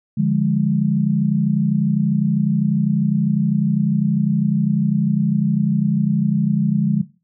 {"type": "chord", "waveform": "sine", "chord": "D diminished", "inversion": "none", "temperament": "equal with one note detuned", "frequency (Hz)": [146.83, 174.61, 206.8], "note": ["D3", "F3", "Ab3"], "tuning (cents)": [0, 0, -7], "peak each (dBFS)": [-19, -20, -18], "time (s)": [0.17, 7.02], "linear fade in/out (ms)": 10, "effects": ["noise-tail reverb RT60 0.3 s tail -17 dB re dry"]}